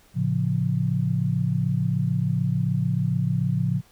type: chord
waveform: sine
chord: A augmented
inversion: none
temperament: equal with one note detuned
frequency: 111.79 / 138.59 / 174.61 Hz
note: A2 / C#3 / E#3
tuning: +28 / 0 / 0 cents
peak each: -26 / -24 / -25 dBFS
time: 0.14-3.82 s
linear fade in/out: 50 ms
effects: pink hiss -57 dBFS RMS until 3.91 s